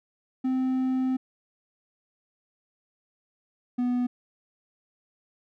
triangle tone pair in turn, 259.1 / 246.5 Hz, C4 / B3, -17 / -3 cents, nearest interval minor second, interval 86 cents, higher first, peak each -21 dBFS, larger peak neither, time 0.44-1.17 / 3.78-4.07 s, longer first, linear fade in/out 10 ms, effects none

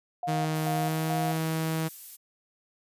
sine tone with tremolo, 711 Hz, F5, 31 cents sharp, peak -29 dBFS, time 0.23-1.37 s, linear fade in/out 2 ms, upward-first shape square, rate 2.3 Hz, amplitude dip 70%
sawtooth tone with pitch glide, 156.5 to 160.34 Hz, D#3 to E3, +10 to -48 cents, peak -23 dBFS, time 0.27-1.89 s, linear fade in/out 20 ms, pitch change +42 cents, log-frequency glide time 0.71-1.21 s
violet noise, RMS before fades -41 dBFS, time 0.54-2.17 s, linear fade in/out 20 ms
effects resampled to 32000 Hz

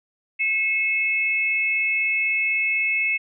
sine tone pair together, 2176 / 2600 Hz, C#7 / E7, -33 / -24 cents, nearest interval minor third, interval 309 cents, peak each -22 dBFS, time 0.39-3.18 s, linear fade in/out 20 ms, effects none

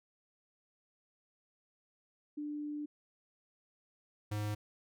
sine / square tone pair in turn, 296.2 / 104.99 Hz, D4 / G#2, +15 / +19 cents, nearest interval octave + tritone, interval 1796 cents, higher first, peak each -37 / -35 dBFS, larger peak second, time 2.37-2.86 / 4.31-4.55 s, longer first, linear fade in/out 10 ms, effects none

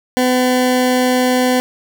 20% pulse tone, 252.5 Hz, B3, 39 cents sharp, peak -7 dBFS, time 0.17-1.6 s, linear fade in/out 0 ms, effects none

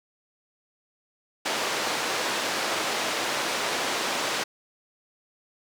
pink band-pass noise, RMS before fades -28 dBFS, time 1.45-4.44 s, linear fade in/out 10 ms, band 430 to 6400 Hz, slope 12 dB/octave, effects none

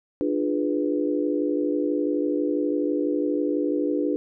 sine chord, D diminished seventh, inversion none, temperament equal with one note detuned, 297.1 / 349.2 / 415.3 / 493.9 Hz, D4 / F4 / Ab4 / Cb5, +20 / 0 / 0 / 0 cents, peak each -24 / -28 / -29 / -29 dBFS, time 0.21-4.16 s, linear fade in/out 0 ms, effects none

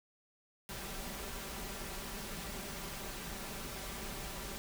pink noise with comb filter, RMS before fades -43 dBFS, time 0.69-4.58 s, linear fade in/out 0 ms, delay 5.1 ms, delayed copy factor +0.5, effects none

